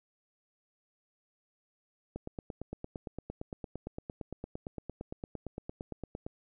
click train, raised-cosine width 2 ms, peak -25 dBFS, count 37, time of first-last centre 2.16-6.265 s, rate 8.77 Hz, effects none

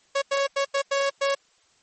sawtooth tone bursts at uneven times, 554.4 Hz, C#5, in tune, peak -17 dBFS, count 6, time 0.15-0.22 / 0.31-0.47 / 0.56-0.65 / 0.74-0.82 / 0.91-1.1 / 1.21-1.35 s, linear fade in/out 10 ms, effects white hiss -62 dBFS RMS until 1.82 s + MP3 32 kbps

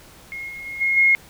sine tone with level steps, 2153 Hz, C7, 49 cents sharp, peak -29 / -32 / -29 / -17 / -12 dBFS, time 0.32-1.15 s, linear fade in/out 0 ms, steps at 0.48 / 0.65 / 0.8 / 0.96 s, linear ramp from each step 20 ms, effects pink hiss -47 dBFS RMS until 1.29 s

